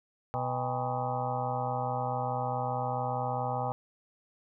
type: harmonic tone with a mistuned harmonic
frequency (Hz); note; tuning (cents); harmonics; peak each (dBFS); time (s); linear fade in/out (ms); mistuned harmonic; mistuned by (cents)
124.7; B2; +17; 1 / 2 / 4 / 5 / 6 / 7 / 8 / 9 / 10; -35 / -43 / -38 / -39 / -33 / -41 / -41 / -43 / -43; 0.34-3.72; 0; 6; +100
effects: none